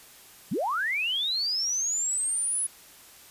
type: linear sweep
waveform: sine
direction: up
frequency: 129.9 to 10420 Hz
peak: -25 dBFS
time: 0.51-2.67 s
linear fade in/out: 10 ms
effects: white hiss -51 dBFS RMS until 3.3 s + resampled to 32000 Hz